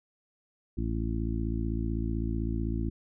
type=harmonic tone; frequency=55.8 Hz; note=A1; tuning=25 cents sharp; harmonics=1 / 2 / 3 / 4 / 5 / 6; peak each=-31 / -34 / -41 / -36 / -38 / -38 dBFS; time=0.77-2.9 s; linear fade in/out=10 ms; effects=none